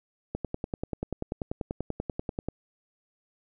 click train, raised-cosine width 2 ms, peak -17 dBFS, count 23, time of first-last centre 0.35-2.486 s, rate 10.3 Hz, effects none

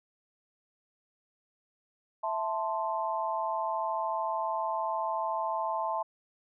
sine chord, A minor, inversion second, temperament equal, 659.3 / 880 / 1046.5 Hz, E5 / A5 / C6, 0 / 0 / 0 cents, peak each -34 / -32 / -34 dBFS, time 2.23-6.03 s, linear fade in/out 10 ms, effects none

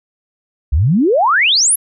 sine exponential sweep, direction up, 61.74 to 11750 Hz, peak -9 dBFS, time 0.72-1.76 s, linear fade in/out 10 ms, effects none

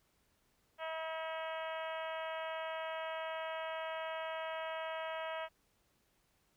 harmonic tone with a mistuned harmonic, 321.3 Hz, E4, 44 cents flat, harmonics 2 / 3 / 4 / 5 / 6 / 7 / 8 / 9 / 10, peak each -41 / -45 / -47 / -49 / -51 / -52 / -53 / -54 / -55 dBFS, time 0.78-5.49 s, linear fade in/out 50 ms, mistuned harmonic 7, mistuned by -20 cents, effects pink hiss -75 dBFS RMS until 6.56 s

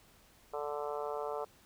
harmonic tone, 146.83 Hz, D3, in tune, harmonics 3 / 4 / 5 / 6 / 7 / 8 / 9, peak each -39 / -41 / -43 / -45 / -46 / -47 / -48 dBFS, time 0.53-1.45 s, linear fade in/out 10 ms, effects pink hiss -63 dBFS RMS until 1.65 s

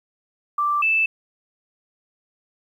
sine tone pair in turn, 1174.7 / 2637 Hz, D6 / E7, 0 / 0 cents, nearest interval octave + major second, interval 1400 cents, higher second, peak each -18 / -16 dBFS, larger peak second, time 0.58-0.82 / 0.82-1.06 s, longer neither, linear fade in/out 5 ms, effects 9-bit

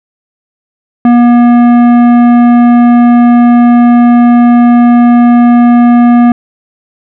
sine tone with tanh clipping, 240 Hz, B3, 49 cents flat, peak -3 dBFS, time 1.05-6.32 s, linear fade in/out 2 ms, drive 13 dB, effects none

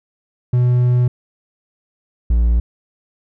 triangle tone pair in turn, 123.47 / 58.02 Hz, B2 / A#1, 0 / -7 cents, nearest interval octave + minor second, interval 1307 cents, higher first, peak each -9 dBFS, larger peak neither, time 0.53-1.08 / 2.3-2.6 s, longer first, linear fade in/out 5 ms, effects none

